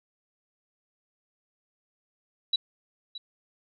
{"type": "tone with echo", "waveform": "sine", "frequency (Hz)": 3918, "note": "B7", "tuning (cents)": -15, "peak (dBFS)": -21, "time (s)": [2.53, 2.56], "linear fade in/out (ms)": 5, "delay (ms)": 620, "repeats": 1, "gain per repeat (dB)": -15, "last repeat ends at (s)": 3.18, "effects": []}